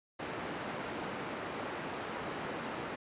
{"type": "band-pass noise", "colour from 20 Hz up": "pink", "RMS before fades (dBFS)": -40, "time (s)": [0.19, 2.96], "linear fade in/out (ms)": 10, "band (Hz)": [210, 2100], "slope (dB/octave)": 12, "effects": ["resampled to 8000 Hz"]}